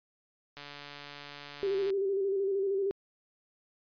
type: click train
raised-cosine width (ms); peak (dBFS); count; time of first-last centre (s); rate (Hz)
0.2; -27; 193; 0.57-1.903; 144
type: tone with vibrato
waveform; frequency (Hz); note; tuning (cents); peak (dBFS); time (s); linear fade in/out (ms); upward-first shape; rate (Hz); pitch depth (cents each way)
sine; 392; G4; 0; -27; 1.63-2.91; 0; square; 13; 37
effects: resampled to 11025 Hz